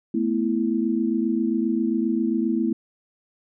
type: chord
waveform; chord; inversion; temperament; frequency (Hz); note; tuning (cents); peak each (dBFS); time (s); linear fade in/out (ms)
sine; A suspended second; none; just; 220 / 247.5 / 330; A3 / B3 / E4; 0 / +4 / +2; -24 / -25 / -24; 0.14-2.73; 5
effects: none